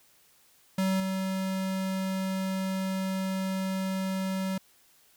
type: tone with level steps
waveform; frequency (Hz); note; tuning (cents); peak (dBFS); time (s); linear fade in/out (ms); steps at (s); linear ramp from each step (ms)
square; 190.1; F#3; +47; -25 / -29; 0.78-4.58; 5; 1; 2
effects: white hiss -62 dBFS RMS until 5.16 s